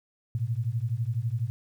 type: beating tone pair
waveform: sine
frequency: 110 / 122 Hz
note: A2 / B2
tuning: 0 / -21 cents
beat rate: 12 Hz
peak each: -29 dBFS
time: 0.35-1.5 s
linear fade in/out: 0 ms
effects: 10-bit